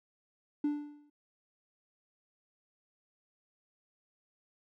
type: tone with exponential decay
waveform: triangle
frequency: 293.7 Hz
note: D4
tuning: in tune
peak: -23 dBFS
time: 0.64-1.1 s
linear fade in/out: 5 ms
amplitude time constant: 100 ms
effects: tanh soft clip ceiling -22 dBFS